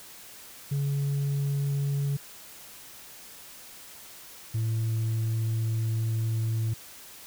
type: tone pair in turn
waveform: sine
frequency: 140.7 / 111.97 Hz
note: C#3 / A2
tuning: +26 / +31 cents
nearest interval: major third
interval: 395 cents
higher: first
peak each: -22 dBFS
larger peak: neither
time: 0.71-2.17 / 4.54-6.74 s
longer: second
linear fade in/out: 10 ms
effects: tanh soft clip ceiling -24 dBFS + white hiss -47 dBFS RMS until 7.26 s